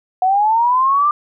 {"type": "linear sweep", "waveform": "sine", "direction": "up", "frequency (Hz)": [728, 1200], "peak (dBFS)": -11, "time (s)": [0.22, 1.11], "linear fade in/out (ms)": 2, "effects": []}